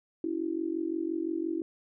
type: tone with amplitude modulation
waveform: sine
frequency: 328.7 Hz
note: E4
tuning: 5 cents flat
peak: -25 dBFS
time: 0.24-1.62 s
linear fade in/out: 2 ms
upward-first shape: sine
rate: 45.8 Hz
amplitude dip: 90%
effects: none